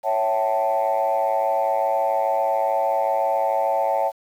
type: chord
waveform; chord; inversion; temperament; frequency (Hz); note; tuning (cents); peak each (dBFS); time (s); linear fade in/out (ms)
sine; A dominant seventh; first; equal with one note detuned; 554.4 / 659.3 / 766.5 / 880; C#5 / E5 / G5 / A5; 0 / 0 / -39 / 0; -23; 0.03-4.12; 50
effects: tanh soft clip ceiling -12 dBFS + 8-bit